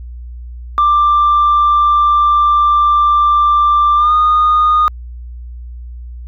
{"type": "tone with pitch glide", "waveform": "sine", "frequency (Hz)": [1182, 1228.6], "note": ["D6", "D#6"], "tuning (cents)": [11, -22], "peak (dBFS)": -6, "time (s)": [0.78, 4.88], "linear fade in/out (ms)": 0, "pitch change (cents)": 67, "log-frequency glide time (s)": [3.96, 4.13], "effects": ["tanh soft clip ceiling -5 dBFS", "added 60 Hz sine -26 dBFS peak until 6.27 s"]}